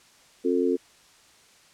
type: harmonic tone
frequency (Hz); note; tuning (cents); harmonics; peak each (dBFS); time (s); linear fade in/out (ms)
89.1; F2; +35; 3 / 4 / 5; -25 / -25 / -25; 0.44-0.77; 20
effects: white hiss -56 dBFS RMS until 1.73 s + low-pass 8000 Hz 12 dB/octave